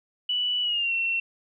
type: tone with pitch glide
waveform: sine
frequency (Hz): 2960 to 2714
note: F#7 to E7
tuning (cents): 0 to +50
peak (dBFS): -23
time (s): 0.29-1.2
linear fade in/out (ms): 5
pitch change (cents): -150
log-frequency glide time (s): 0.62-0.93
effects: none